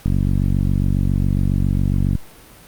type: click train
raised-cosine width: 5 ms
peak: -6 dBFS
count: 100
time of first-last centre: 0.06-2.153 s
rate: 47.3 Hz
effects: pink hiss -44 dBFS RMS until 2.67 s + Opus 48 kbps